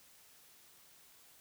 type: silence
effects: white hiss -62 dBFS RMS until 1.4 s